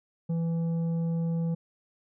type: tone with tanh clipping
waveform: sine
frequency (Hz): 166.2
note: E3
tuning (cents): +15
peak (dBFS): -27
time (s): 0.29-1.55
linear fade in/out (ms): 10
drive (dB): 7
effects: none